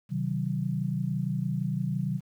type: chord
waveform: sine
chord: C diminished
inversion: none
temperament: just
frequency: 130.81 / 156.98 / 188.37 Hz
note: C3 / Eb3 / Gb3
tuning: 0 / +16 / +31 cents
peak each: -31 dBFS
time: 0.09-2.21 s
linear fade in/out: 50 ms
effects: 10-bit